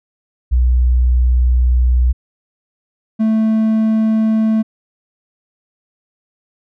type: tone pair in turn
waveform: sine / triangle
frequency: 61.74 / 220 Hz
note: B1 / A3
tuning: 0 / 0 cents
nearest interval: octave + minor seventh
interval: 2200 cents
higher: second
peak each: -9 dBFS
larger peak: neither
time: 0.51-2.13 / 3.19-4.63 s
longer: first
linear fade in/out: 20 ms
effects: none